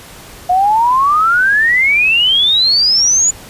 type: exponential sweep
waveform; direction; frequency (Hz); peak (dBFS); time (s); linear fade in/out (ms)
sine; up; 710 to 7040; -8; 0.49-3.31; 10
effects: pink hiss -35 dBFS RMS until 3.49 s + resampled to 32000 Hz